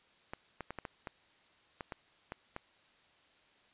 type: clicks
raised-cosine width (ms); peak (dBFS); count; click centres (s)
0.5; -25; 10; 0.335 / 0.607 / 0.706 / 0.787 / 0.852 / 1.072 / 1.808 / 1.922 / 2.321 / 2.564
effects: white hiss -66 dBFS RMS until 3.73 s + resampled to 8000 Hz